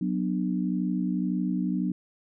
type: chord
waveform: sine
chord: B minor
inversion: second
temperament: equal with one note detuned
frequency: 185 / 246.9 / 298.8 Hz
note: F#3 / B3 / D4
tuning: 0 / 0 / +30 cents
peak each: -27 / -30 / -31 dBFS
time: 0.01-1.92 s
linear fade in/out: 5 ms
effects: none